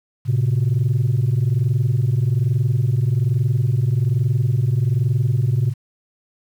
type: tone pair together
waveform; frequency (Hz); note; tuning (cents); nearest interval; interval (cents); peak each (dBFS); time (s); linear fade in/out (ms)
sine; 111.92 / 133.1; A2 / C3; +30 / +30; minor third; 300; -16; 0.25-5.74; 50
effects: tanh soft clip ceiling -12 dBFS + 8-bit